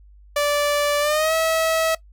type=tone with pitch glide; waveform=sawtooth; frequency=583 to 646.9 Hz; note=D5 to E5; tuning=-13 to -33 cents; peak=-14 dBFS; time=0.36-1.95 s; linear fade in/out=5 ms; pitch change=+180 cents; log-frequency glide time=1-1.34 s; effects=noise-tail reverb RT60 0.1 s tail -19 dB re dry + added 50 Hz sine -45 dBFS peak until 2.12 s